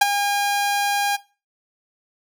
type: tone with ADSR envelope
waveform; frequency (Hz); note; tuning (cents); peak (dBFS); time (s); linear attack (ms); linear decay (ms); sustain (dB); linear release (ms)
sawtooth; 810; G#5; -43; -5; 0.01-1.17; 8; 20; -10; 19
effects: noise-tail reverb RT60 0.3 s tail -18 dB re dry